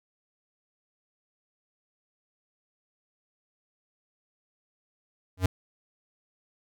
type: tone with exponential growth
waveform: square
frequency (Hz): 92.5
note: F#2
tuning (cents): 0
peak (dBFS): -18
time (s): 5.37-5.46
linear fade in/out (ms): 5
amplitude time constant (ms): 18
effects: none